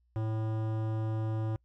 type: tone with hard clipping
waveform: sine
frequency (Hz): 110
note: A2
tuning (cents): 0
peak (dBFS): -32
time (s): 0.16-1.56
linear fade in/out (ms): 0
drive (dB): 16
effects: noise-tail reverb RT60 0.1 s tail -26 dB re dry + added 60 Hz sine -67 dBFS peak until 1.64 s